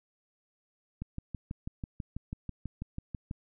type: click train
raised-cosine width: 5 ms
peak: -24 dBFS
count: 15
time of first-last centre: 1.02-3.311 s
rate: 6.11 Hz
effects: none